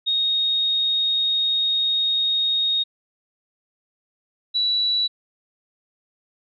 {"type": "tone pair in turn", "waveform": "sine", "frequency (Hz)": [3729, 3935], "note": ["A#7", "B7"], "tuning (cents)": [0, -7], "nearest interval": "minor second", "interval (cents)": 93, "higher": "second", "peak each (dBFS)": -18, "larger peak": "neither", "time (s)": [[0.06, 2.84], [4.54, 5.08]], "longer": "first", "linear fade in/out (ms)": 20, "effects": []}